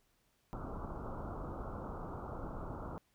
pink low-pass noise, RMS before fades -43 dBFS, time 0.53-2.98 s, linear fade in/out 0 ms, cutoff 1400 Hz, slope 96 dB/octave, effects pink hiss -75 dBFS RMS until 3.14 s

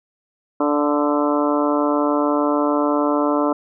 harmonic tone with a mistuned harmonic, 146.83 Hz, D3, in tune, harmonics 2 / 3 / 4 / 5 / 6 / 7 / 8 / 9, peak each -19 / -25 / -22 / -29 / -28 / -25 / -30 / -28 dBFS, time 0.6-3.53 s, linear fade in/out 5 ms, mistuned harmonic 5, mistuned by -24 cents, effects none

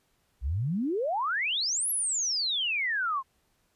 sine exponential two-way sweep, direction up then down, 57 to 11510 to 1022 Hz, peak -26 dBFS, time 0.41-3.23 s, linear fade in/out 50 ms, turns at 1.9 s, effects pink hiss -71 dBFS RMS until 3.75 s + resampled to 32000 Hz

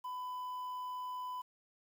triangle tone with quantisation, 1001 Hz, B5, 23 cents sharp, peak -37 dBFS, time 0.04-1.42 s, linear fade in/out 10 ms, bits 10, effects none

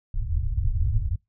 pink low-pass noise, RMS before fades -24 dBFS, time 0.14-1.16 s, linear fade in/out 5 ms, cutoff 120 Hz, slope 96 dB/octave, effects noise-tail reverb RT60 0.2 s tail -25 dB re dry

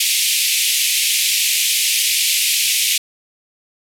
pink band-pass noise, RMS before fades -17 dBFS, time 0-2.98 s, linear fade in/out 5 ms, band 2300 to 14000 Hz, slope 48 dB/octave, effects none

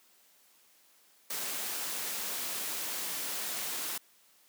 white noise, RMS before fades -36 dBFS, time 1.3-3.98 s, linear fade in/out 5 ms, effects white hiss -64 dBFS RMS until 4.48 s + high-pass 200 Hz 12 dB/octave

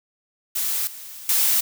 blue noise with level steps, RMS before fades -24 / -38 / -19 dBFS, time 0.55-1.61 s, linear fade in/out 10 ms, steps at 0.87 / 1.29 s, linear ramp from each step 2 ms, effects none

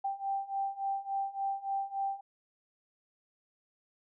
sine beating tone pair, 784 / 787.5 Hz, G5 / G5, 0 / +8 cents, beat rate 3.5 Hz, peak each -36 / -34 dBFS, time 0.04-2.21 s, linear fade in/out 10 ms, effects none

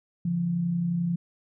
sine tone pair together, 141.62 / 173 Hz, C#3 / F3, +37 / -16 cents, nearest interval minor third, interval 347 cents, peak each -34 / -24 dBFS, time 0.25-1.16 s, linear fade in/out 5 ms, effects none

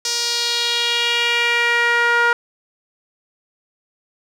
sawtooth tone with band-pass filter sweep, 473.7 Hz, A#4, 28 cents sharp, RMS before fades -18 dBFS, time 0.05-2.33 s, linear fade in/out 2 ms, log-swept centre 5500 to 1400 Hz, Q 2.6, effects none

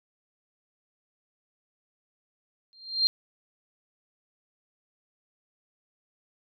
sine tone with exponential growth, 4186 Hz, C8, in tune, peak -16 dBFS, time 2.73-3.07 s, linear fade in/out 0 ms, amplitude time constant 73 ms, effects none

